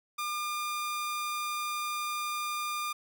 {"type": "tone", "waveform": "sawtooth", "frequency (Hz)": 1204, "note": "D6", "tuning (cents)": 43, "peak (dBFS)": -28, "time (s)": [0.18, 2.93], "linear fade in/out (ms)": 10, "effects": []}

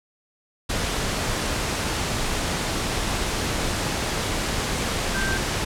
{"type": "tone in noise", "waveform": "sine", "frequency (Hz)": 1568, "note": "G6", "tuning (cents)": 0, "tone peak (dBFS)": -26, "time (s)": [5.14, 5.38], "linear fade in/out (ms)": 10, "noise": "pink", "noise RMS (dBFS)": -25, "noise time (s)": [0.69, 5.65], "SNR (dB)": -4, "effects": ["low-pass 9000 Hz 12 dB/octave"]}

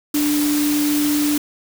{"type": "tone in noise", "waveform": "sine", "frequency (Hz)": 294.9, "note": "D4", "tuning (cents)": 7, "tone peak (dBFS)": -16, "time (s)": [0.14, 1.38], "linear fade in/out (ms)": 5, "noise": "white", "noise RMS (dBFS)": -25, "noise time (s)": [0.14, 1.38], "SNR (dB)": 6, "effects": []}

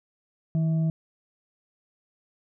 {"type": "tone with frequency modulation", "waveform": "sine", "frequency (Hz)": 160, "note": "D#3", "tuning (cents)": 49, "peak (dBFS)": -21, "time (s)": [0.55, 0.9], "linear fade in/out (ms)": 0, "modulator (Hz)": 490, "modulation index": 0.21, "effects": []}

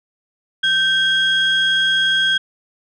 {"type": "tone pair together", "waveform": "sine", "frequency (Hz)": [1557, 3280], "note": ["G6", "G#7"], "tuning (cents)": [-12, -22], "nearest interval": "octave + minor second", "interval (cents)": 1290, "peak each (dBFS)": -15, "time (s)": [0.63, 2.38], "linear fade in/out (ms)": 10, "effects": ["tanh soft clip ceiling -9 dBFS"]}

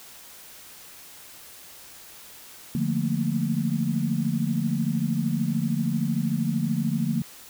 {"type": "chord", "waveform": "sine", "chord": "Bb major seventh", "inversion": "first", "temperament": "equal", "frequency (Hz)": [146.83, 174.61, 220, 233.1], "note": ["D3", "F3", "A3", "Bb3"], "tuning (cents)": [0, 0, 0, 0], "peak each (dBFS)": -28, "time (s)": [2.75, 7.22], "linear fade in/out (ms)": 2, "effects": ["white hiss -46 dBFS RMS until 7.49 s"]}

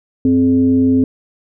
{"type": "tone with frequency modulation", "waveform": "sine", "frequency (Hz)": 261.6, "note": "C4", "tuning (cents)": 0, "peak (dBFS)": -9, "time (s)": [0.25, 1.04], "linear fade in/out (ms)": 2, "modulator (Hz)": 165, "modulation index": 0.49, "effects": []}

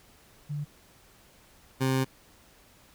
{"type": "tone pair in turn", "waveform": ["sine", "20% pulse"], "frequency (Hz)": [146.83, 131.95], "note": ["D3", "C3"], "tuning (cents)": [0, 15], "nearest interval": "major second", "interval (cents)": 185, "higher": "first", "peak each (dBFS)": [-30, -19], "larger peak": "second", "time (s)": [[0.49, 0.65], [1.8, 2.05]], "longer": "second", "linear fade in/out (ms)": 20, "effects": ["pink hiss -58 dBFS RMS until 2.94 s"]}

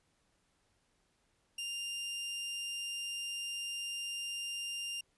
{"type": "tone", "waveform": "sawtooth", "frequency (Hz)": 2796, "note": "F7", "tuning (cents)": 1, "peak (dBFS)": -34, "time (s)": [1.58, 5.01], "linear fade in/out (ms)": 5, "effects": ["pink hiss -75 dBFS RMS until 5.17 s", "resampled to 24000 Hz"]}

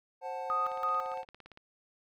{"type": "chord", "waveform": "triangle", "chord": "F# diminished", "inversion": "second", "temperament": "equal with one note detuned", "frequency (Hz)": [528.7, 740, 880], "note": ["C5", "F#5", "A5"], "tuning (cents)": [18, 0, 0], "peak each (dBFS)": -38, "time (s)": [0.21, 1.25], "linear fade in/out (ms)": 50}
{"type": "tone with tremolo", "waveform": "sine", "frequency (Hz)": 1244.5, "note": "D#6", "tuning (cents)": 0, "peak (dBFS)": -28, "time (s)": [0.5, 1.14], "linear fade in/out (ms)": 0, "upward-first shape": "square", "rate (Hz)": 3, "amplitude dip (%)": 75}
{"type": "click train", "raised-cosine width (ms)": 0.3, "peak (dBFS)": -35, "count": 17, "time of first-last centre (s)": [0.66, 1.574], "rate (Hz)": 17.5}
{"effects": []}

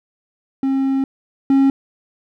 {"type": "tone pair in turn", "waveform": "triangle", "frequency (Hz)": [269.1, 271.9], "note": ["C4", "C#4"], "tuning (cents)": [49, -33], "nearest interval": "unison", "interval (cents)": 18, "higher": "second", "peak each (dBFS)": [-13, -8], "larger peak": "second", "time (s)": [[0.63, 1.04], [1.5, 1.7]], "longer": "first", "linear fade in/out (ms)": 2, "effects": []}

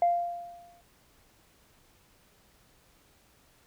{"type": "tone with exponential decay", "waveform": "sine", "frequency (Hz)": 695, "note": "F5", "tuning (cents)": -9, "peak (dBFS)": -18, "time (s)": [0.02, 0.81], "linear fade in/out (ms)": 2, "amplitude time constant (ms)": 170, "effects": ["tanh soft clip ceiling -16 dBFS", "pink hiss -63 dBFS RMS until 3.66 s"]}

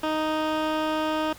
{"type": "tone with low-pass filter", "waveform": "15% pulse", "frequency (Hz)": 311.1, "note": "D#4", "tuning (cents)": 0, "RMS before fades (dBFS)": -26, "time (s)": [0.03, 1.33], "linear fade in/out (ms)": 5, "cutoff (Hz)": 3200, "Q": 0.88, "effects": ["pink hiss -47 dBFS RMS until 1.38 s"]}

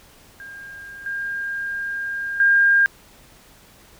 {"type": "tone with level steps", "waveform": "sine", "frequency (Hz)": 1608, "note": "G6", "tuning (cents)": 44, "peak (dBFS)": [-35, -24, -12], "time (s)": [0.4, 2.86], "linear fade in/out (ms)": 0, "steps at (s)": [1.06, 2.4], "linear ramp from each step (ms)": 2, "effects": ["pink hiss -50 dBFS RMS until 3.99 s"]}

